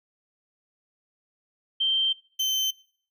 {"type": "tone pair in turn", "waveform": ["sine", "35% pulse"], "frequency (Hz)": [3136, 3086], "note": ["G7", "G7"], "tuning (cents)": [0, -28], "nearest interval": "unison", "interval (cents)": 28, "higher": "first", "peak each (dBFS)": -21, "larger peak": "neither", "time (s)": [[1.8, 2.13], [2.39, 2.71]], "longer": "first", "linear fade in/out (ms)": 10, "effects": ["noise-tail reverb RT60 0.5 s tail -21 dB re dry"]}